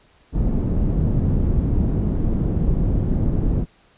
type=low-pass noise; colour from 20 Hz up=pink; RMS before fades=-19 dBFS; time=0.32-3.66 s; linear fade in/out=50 ms; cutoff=240 Hz; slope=12 dB/octave; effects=pink hiss -56 dBFS RMS until 3.97 s + resampled to 8000 Hz